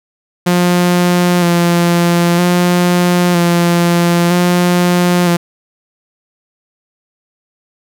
sawtooth tone with vibrato, 174.7 Hz, F3, 1 cent sharp, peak -5 dBFS, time 0.46-5.37 s, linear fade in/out 10 ms, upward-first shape square, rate 0.52 Hz, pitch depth 23 cents each way, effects none

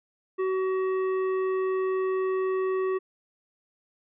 sine tone with hard clipping, 377 Hz, F#4, 32 cents sharp, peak -26 dBFS, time 0.38-2.99 s, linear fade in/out 20 ms, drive 10 dB, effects resampled to 8000 Hz

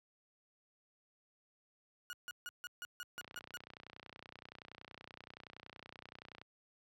30% pulse tone bursts, 1447 Hz, F#6, 39 cents flat, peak -40 dBFS, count 9, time 2.1-3.57 s, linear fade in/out 0 ms, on 30 ms, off 150 ms
click train, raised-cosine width 0.3 ms, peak -34 dBFS, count 100, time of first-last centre 3.18-6.415 s, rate 30.6 Hz
effects high-pass 80 Hz 12 dB/octave

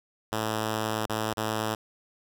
5% pulse tone with dropouts, 109.3 Hz, A2, 11 cents flat, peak -16 dBFS, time 0.32-1.75 s, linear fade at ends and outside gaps 5 ms, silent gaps 1.061-1.096 / 1.336-1.371 s, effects none

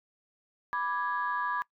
sine chord, G# diminished, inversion first, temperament equal, 987.8 / 1174.7 / 1661.2 Hz, B5 / D6 / G#6, 0 / 0 / 0 cents, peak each -32 / -33 / -33 dBFS, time 0.73-1.62 s, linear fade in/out 0 ms, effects noise-tail reverb RT60 0.1 s tail -22 dB re dry + tanh soft clip ceiling -20 dBFS

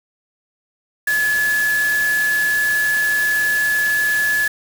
sine tone in noise, 1711 Hz, A6, 49 cents flat, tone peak -15 dBFS, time 1.07-4.48 s, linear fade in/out 5 ms, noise white, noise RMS -28 dBFS, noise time 1.07-4.48 s, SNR +10 dB, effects none

